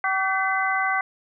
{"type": "harmonic tone with a mistuned harmonic", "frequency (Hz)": 382.6, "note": "G4", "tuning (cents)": -42, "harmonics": [2, 3, 4, 5], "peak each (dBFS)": [-26, -26, -26, -26], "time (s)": [0.04, 1.01], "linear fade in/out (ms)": 2, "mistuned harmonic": 5, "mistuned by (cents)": 93, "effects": []}